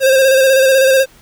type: tone with vibrato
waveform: square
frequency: 531 Hz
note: C5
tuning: 25 cents sharp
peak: -8 dBFS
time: 0-1.06 s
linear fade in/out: 50 ms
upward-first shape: square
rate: 16 Hz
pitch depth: 28 cents each way
effects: pink hiss -46 dBFS RMS until 1.21 s